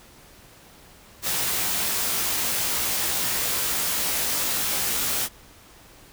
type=noise with comb filter; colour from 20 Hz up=white; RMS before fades=-25 dBFS; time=1.22-5.29 s; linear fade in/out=50 ms; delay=17 ms; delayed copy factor=+0.7; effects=pink hiss -50 dBFS RMS until 6.12 s